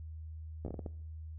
slowing click train, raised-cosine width 2 ms, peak -27 dBFS, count 7, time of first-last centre 0.65-0.862 s, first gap 13 ms, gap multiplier 1.4, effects noise-tail reverb RT60 0.6 s tail -19 dB re dry + added 79 Hz sine -42 dBFS peak until 1.38 s

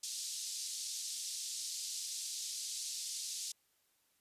pink band-pass noise, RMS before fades -42 dBFS, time 0.03-3.52 s, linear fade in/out 5 ms, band 4300 to 9200 Hz, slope 24 dB/octave, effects white hiss -75 dBFS RMS until 4.2 s + resampled to 32000 Hz

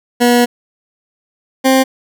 20% pulse tone pair in turn, 241.8 / 263.7 Hz, B3 / C4, -36 / +14 cents, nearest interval major second, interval 150 cents, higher second, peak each -3 dBFS, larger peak neither, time 0.2-0.46 / 1.64-1.84 s, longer first, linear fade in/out 20 ms, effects none

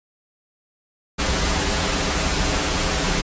pink noise with comb filter, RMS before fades -21 dBFS, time 1.18-3.22 s, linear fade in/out 20 ms, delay 8.6 ms, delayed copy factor -0.9, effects resampled to 16000 Hz

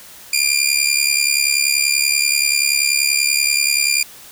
15% pulse tone with amplitude modulation, 2399 Hz, D7, 36 cents sharp, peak -4 dBFS, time 0.33-4.03 s, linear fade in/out 5 ms, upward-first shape sine, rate 70.4 Hz, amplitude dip 75%, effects white hiss -40 dBFS RMS until 4.31 s

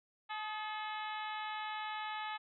harmonic tone with a mistuned harmonic, 430 Hz, A4, 40 cents flat, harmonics 2 / 3 / 4 / 5 / 6 / 7 / 8 / 9, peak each -41 / -45 / -47 / -49 / -51 / -52 / -53 / -54 dBFS, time 0.29-2.38 s, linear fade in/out 20 ms, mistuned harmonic 3, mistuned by -41 cents, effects none

